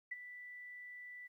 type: tone with ADSR envelope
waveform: sine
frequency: 1975.5 Hz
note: B6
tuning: in tune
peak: -37 dBFS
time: 0.11-1.28 s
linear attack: 10 ms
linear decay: 25 ms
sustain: -11 dB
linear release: 19 ms
effects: 13-bit